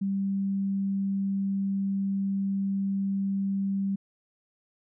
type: tone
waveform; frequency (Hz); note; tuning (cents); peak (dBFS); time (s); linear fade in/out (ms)
sine; 196; G3; 0; -25; 0.01-3.96; 10
effects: none